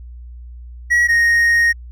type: tone pair in turn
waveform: triangle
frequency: 1916 / 1864.7 Hz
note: A#6 / A#6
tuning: +47 / 0 cents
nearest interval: unison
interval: 47 cents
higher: first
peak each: -9 dBFS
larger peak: neither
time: 0.9-1.08 / 1.08-1.73 s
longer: second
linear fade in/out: 20 ms
effects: added 60 Hz sine -32 dBFS peak until 1.91 s